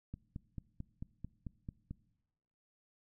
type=click train; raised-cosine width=5 ms; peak=-30 dBFS; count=9; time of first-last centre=0.14-1.91 s; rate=4.52 Hz; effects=noise-tail reverb RT60 1.0 s tail -21 dB re dry